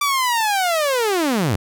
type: linear sweep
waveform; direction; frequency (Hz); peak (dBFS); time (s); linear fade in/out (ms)
sawtooth; down; 1174.7 to 82.2; -13; 0.01-1.56; 5
effects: none